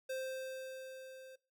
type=tone with level ramp; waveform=square; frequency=523.3 Hz; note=C5; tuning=in tune; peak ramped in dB=-38 to -53 dBFS; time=0.09-1.36 s; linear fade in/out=10 ms; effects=noise-tail reverb RT60 0.3 s tail -20 dB re dry

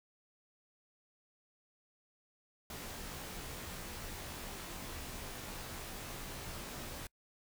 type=noise with comb filter; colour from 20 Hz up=pink; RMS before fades=-45 dBFS; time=2.7-7.07 s; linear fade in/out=2 ms; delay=19 ms; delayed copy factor=-0.75; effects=noise-tail reverb RT60 0.1 s tail -26 dB re dry

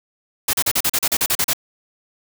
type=noise bursts; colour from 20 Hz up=white; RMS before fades=-18 dBFS; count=12; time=0.48-1.534 s; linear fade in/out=5 ms; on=53 ms; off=38 ms; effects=none

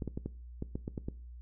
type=clicks; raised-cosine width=3 ms; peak=-23 dBFS; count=9; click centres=0.022 / 0.077 / 0.175 / 0.26 / 0.624 / 0.755 / 0.879 / 0.978 / 1.085 s; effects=noise-tail reverb RT60 0.4 s tail -20 dB re dry + added 60 Hz sine -45 dBFS peak until 1.41 s

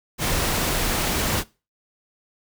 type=noise; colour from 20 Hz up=pink; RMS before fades=-23 dBFS; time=0.18-1.44 s; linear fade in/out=50 ms; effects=noise-tail reverb RT60 0.3 s tail -21 dB re dry

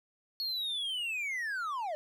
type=linear sweep; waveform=triangle; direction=down; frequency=4368 to 584 Hz; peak=-31 dBFS; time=0.4-1.95 s; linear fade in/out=0 ms; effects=none

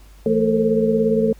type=tone cluster; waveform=sine; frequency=167 / 221.9 / 441.6 / 458.9 / 533 Hz; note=E3 / A3 / A4 / A#4 / C5; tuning=+23 / +15 / +6 / -27 / +32 cents; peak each=-27 / -19 / -18 / -24 / -24 dBFS; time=0.26-1.33 s; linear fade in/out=2 ms; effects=added 50 Hz sine -42 dBFS peak until 1.39 s + pink hiss -53 dBFS RMS until 1.39 s

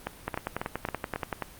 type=two click trains; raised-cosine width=0.5 ms; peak=-14 / -15 dBFS; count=13 / 5; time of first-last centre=0.28-1.423 / 0.07-1.16 s; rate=10.5 / 3.67 Hz; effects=pink hiss -49 dBFS RMS until 1.59 s + Opus 32 kbps

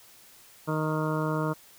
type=harmonic tone; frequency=155.5 Hz; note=D#3; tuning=1 cent flat; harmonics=1 / 2 / 3 / 4 / 6 / 7 / 8 / 9; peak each=-29 / -32 / -34 / -35 / -37 / -37 / -38 / -39 dBFS; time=0.67-1.54 s; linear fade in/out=20 ms; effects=white hiss -54 dBFS RMS until 1.78 s

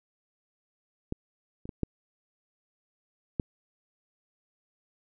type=clicks; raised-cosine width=3 ms; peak=-18 / -28 / -24 / -14 / -14 dBFS; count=5; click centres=1.124 / 1.655 / 1.692 / 1.833 / 3.398 s; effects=none

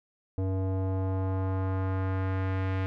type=tone with low-pass filter sweep; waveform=square; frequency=94.8 Hz; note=F#2; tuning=43 cents sharp; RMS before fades=-29 dBFS; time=0.38-2.86 s; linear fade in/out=0 ms; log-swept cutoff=540 to 2300 Hz; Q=1.3; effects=none

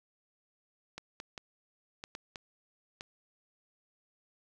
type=clicks; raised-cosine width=0.2 ms; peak=-24 dBFS; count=7; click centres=0.98 / 1.201 / 1.378 / 2.039 / 2.151 / 2.358 / 3.009 s; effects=none

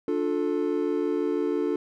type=chord; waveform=triangle; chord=D minor; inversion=none; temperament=equal with one note detuned; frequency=293.7 / 353.9 / 440 Hz; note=D4 / F4 / A4; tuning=0 / +23 / 0 cents; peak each=-26 dBFS; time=0.08-1.76 s; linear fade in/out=2 ms; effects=none

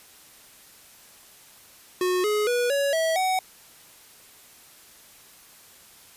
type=tone with pitch steps; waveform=square; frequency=364.2 / 420.8 / 486.1 / 561.7 / 648.9 / 749.7 Hz; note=F#4 / G#4 / B4 / C#5 / E5 / F#5; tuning=-27 / +23 / -28 / +23 / -27 / +23 cents; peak=-22 dBFS; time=2.01-3.39 s; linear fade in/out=2 ms; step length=230 ms; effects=white hiss -51 dBFS RMS until 6.16 s + resampled to 32000 Hz

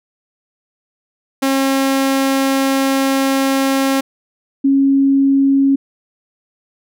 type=tone pair in turn; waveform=sawtooth / sine; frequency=270 / 274.1 Hz; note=C#4 / C#4; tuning=-45 / -19 cents; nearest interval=unison; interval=26 cents; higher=second; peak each=-9 dBFS; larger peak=neither; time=1.42-4.01 / 4.64-5.76 s; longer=first; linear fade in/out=10 ms; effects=none

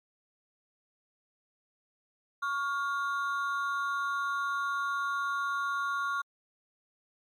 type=ring-modulated tone; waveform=triangle; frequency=1262 Hz; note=D#6; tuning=24 cents sharp; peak=-24 dBFS; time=2.42-6.22 s; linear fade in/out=10 ms; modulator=146 Hz; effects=MP3 96 kbps

